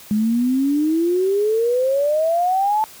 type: exponential sweep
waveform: sine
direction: up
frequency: 207.3 to 881 Hz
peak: -15 dBFS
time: 0.11-2.84 s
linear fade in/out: 0 ms
effects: white hiss -42 dBFS RMS until 3 s + high-pass 60 Hz 12 dB/octave